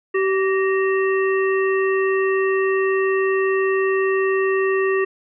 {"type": "harmonic tone with a mistuned harmonic", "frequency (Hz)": 385.2, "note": "G4", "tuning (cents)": -30, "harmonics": [1, 3, 5, 7], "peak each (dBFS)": [-17, -27, -25, -32], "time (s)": [0.14, 5.05], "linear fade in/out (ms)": 10, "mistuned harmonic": 5, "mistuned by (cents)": -58, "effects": []}